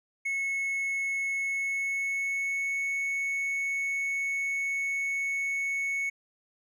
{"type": "tone with pitch glide", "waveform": "triangle", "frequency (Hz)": [2193, 2211], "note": ["C#7", "C#7"], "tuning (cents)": [-19, -5], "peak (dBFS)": -26, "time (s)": [0.25, 6.1], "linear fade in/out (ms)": 10, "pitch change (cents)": 14, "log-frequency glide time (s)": [1.35, 2.79], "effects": []}